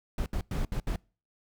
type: noise bursts at uneven times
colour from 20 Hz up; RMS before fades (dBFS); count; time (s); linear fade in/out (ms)
brown; -30; 5; 0.18-0.26 / 0.33-0.41 / 0.51-0.65 / 0.72-0.8 / 0.87-0.96; 2
effects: noise-tail reverb RT60 0.4 s tail -26 dB re dry